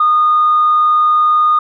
sine tone, 1227 Hz, D#6, 25 cents flat, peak -7 dBFS, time 0-1.59 s, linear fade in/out 5 ms, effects tanh soft clip ceiling -4 dBFS

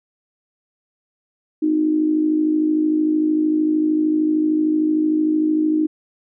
sine tone with amplitude modulation, 308.9 Hz, D#4, 12 cents flat, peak -12 dBFS, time 1.62-5.87 s, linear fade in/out 10 ms, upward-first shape sine, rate 53.2 Hz, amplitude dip 60%, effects none

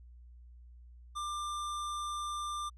square tone, 1190 Hz, D6, 22 cents sharp, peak -36 dBFS, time 1.15-2.7 s, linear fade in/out 20 ms, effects added 60 Hz sine -51 dBFS peak until 2.77 s + resampled to 24000 Hz

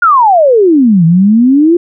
sine exponential two-way sweep, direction down then up, 1454 to 159.7 to 355.1 Hz, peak -3 dBFS, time 0.02-1.77 s, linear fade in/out 5 ms, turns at 1.05 s, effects none

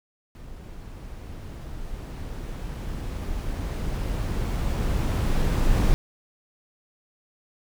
brown noise with level ramp, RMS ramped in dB -41 to -20 dBFS, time 0.35-5.94 s, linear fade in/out 0 ms, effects none

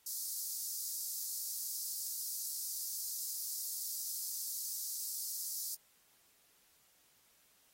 white high-pass noise, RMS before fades -40 dBFS, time 0.06-5.75 s, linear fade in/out 5 ms, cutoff 4600 Hz, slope 48 dB/octave, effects white hiss -69 dBFS RMS until 7.73 s + AAC 48 kbps

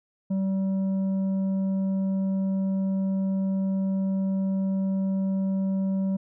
sine tone with tanh clipping, 192.2 Hz, G3, 34 cents flat, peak -24 dBFS, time 0.3-6.17 s, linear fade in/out 10 ms, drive 6 dB, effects none

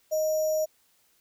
sine tone with sample-and-hold, 622.3 Hz, D#5, in tune, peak -23 dBFS, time 0.11-0.66 s, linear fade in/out 20 ms, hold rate 6300 Hz, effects white hiss -66 dBFS RMS until 1.2 s

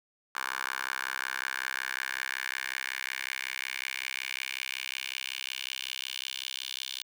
10% pulse tone with high-pass filter sweep, 65.41 Hz, C2, in tune, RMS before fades -36 dBFS, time 0.35-7.03 s, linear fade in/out 5 ms, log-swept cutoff 1300 to 3400 Hz, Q 3.2, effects none

